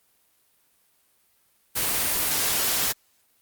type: noise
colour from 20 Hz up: white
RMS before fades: -24 dBFS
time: 1.75-2.93 s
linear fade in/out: 20 ms
effects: white hiss -65 dBFS RMS until 3.41 s + Opus 32 kbps